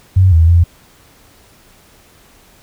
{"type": "tone with pitch steps", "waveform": "sine", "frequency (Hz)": [93.6, 81.7, 85.5], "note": ["F#2", "E2", "F2"], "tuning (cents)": [20, -15, -36], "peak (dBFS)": -5, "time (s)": [0.16, 0.64], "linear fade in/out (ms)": 10, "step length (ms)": 160, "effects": ["pink hiss -47 dBFS RMS until 2.62 s"]}